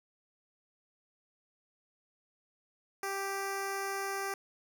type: tone with notch filter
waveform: 10% pulse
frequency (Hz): 392.4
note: G4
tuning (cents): +2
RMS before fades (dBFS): -36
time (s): 3.03-4.34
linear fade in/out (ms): 2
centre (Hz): 3100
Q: 1.9
effects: none